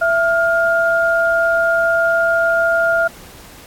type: tone pair together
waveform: sine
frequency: 666.7 / 1410 Hz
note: E5 / F6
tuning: +19 / +16 cents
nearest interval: octave + minor second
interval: 1297 cents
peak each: -15 dBFS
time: 0.01-3.08 s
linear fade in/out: 10 ms
effects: pink hiss -40 dBFS RMS until 3.66 s + AAC 64 kbps